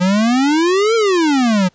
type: exponential two-way sweep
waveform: square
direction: up then down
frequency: 176.3 to 466.2 to 176.3 Hz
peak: -12 dBFS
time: 0-1.69 s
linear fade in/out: 20 ms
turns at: 0.95 s
effects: pink hiss -56 dBFS RMS until 1.74 s + resampled to 16000 Hz

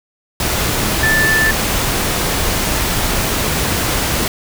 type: tone in noise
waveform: sine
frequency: 1760 Hz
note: A6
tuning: in tune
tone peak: -12 dBFS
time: 1.03-1.51 s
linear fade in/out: 2 ms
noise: pink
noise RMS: -17 dBFS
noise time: 0.4-4.28 s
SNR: +2 dB
effects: none

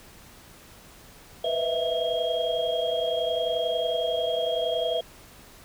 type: tone cluster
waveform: sine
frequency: 489.3 / 510 / 633 / 664 / 3259 Hz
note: B4 / C5 / D#5 / E5 / G#7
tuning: -16 / -44 / +30 / +12 / -33 cents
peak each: -30 / -35 / -31 / -27 / -32 dBFS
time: 1.44-5.01 s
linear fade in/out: 5 ms
effects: pink hiss -50 dBFS RMS until 5.64 s

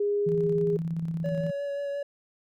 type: tone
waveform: sine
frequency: 409.5 Hz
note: G#4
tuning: 24 cents flat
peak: -23 dBFS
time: 0-0.77 s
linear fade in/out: 5 ms
type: tone with tremolo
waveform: sine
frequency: 164.81 Hz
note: E3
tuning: in tune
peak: -26 dBFS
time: 0.26-1.51 s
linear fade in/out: 10 ms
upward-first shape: square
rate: 17 Hz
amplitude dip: 40%
type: tone with vibrato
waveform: triangle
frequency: 566 Hz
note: C#5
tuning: 36 cents sharp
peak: -27 dBFS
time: 1.24-2.03 s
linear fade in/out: 5 ms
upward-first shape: sine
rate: 5.7 Hz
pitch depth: 14 cents each way
effects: none

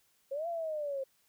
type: linear two-way sweep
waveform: sine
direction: up then down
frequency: 528 to 691 to 528 Hz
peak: -33 dBFS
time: 0.31-1.04 s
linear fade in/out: 10 ms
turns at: 0.48 s
effects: white hiss -71 dBFS RMS until 1.28 s

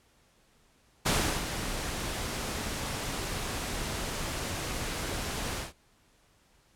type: noise with ADSR envelope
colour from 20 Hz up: pink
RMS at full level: -25 dBFS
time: 1.05-5.73 s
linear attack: 18 ms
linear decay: 370 ms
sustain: -9 dB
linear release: 150 ms
effects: pink hiss -65 dBFS RMS until 6.75 s + low-pass 11000 Hz 12 dB/octave

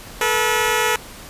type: tone pair together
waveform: 10% pulse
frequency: 434.8 / 483.8 Hz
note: A4 / B4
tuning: -21 / -36 cents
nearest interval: major second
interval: 185 cents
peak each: -11 dBFS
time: 0.21-0.96 s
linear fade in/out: 2 ms
effects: pink hiss -38 dBFS RMS until 1.29 s + resampled to 32000 Hz

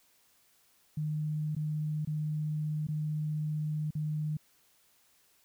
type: tone with dropouts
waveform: sine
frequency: 152.6 Hz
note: D#3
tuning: 33 cents flat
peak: -30 dBFS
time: 0.97-4.37 s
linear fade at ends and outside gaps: 5 ms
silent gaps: 1.551-1.564 / 2.05-2.072 / 2.87-2.885 / 3.907-3.951 s
effects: white hiss -67 dBFS RMS until 5.44 s

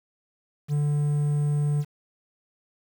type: tone with quantisation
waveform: triangle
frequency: 146.83 Hz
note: D3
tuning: in tune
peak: -19 dBFS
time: 0.68-1.85 s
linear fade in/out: 50 ms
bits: 8
effects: none

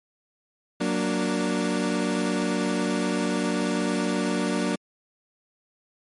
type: chord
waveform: 30% pulse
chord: Gb augmented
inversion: none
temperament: equal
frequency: 185 / 233.1 / 293.7 Hz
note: Gb3 / Bb3 / D4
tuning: 0 / 0 / 0 cents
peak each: -25 dBFS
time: 0.8-4.76 s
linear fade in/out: 10 ms
effects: MP3 48 kbps

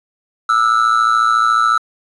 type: tone with amplitude modulation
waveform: triangle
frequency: 1318.5 Hz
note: E6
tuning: in tune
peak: -5 dBFS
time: 0.49-1.78 s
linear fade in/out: 5 ms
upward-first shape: sine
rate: 114 Hz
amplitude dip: 85%
effects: resampled to 24000 Hz + 7-bit

